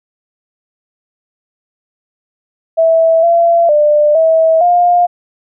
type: tone with pitch steps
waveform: sine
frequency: 654 / 679 / 596 / 647 / 706 Hz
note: E5 / F5 / D5 / E5 / F5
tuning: -14 / -49 / +25 / -32 / +19 cents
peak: -6 dBFS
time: 2.77-5.07 s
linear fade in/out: 20 ms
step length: 460 ms
effects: none